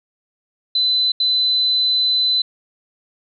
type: tone bursts at uneven times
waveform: sine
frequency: 4020 Hz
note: B7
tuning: 30 cents sharp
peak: -14 dBFS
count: 2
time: 0.75-1.12 / 1.2-2.42 s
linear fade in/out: 5 ms
effects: none